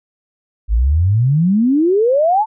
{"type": "exponential sweep", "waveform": "sine", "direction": "up", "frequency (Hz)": [50.1, 906], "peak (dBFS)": -10, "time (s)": [0.68, 2.46], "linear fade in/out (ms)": 50, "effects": []}